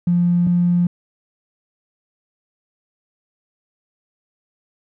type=tone pair in turn; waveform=triangle; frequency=174.61 / 175.23 Hz; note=F3 / F3; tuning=0 / +6 cents; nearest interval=unison; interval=6 cents; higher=second; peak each=-9 dBFS; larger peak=neither; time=0.07-0.47 / 0.47-0.87 s; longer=neither; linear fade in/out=5 ms; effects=tanh soft clip ceiling -11 dBFS